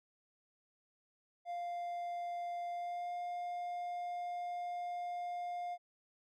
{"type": "tone with pitch glide", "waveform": "triangle", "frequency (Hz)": [698.5, 706.2], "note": ["F5", "F5"], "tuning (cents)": [0, 19], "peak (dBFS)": -36, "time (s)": [1.45, 5.78], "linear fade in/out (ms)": 50, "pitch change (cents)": 19, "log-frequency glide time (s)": [2.71, 3.13], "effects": []}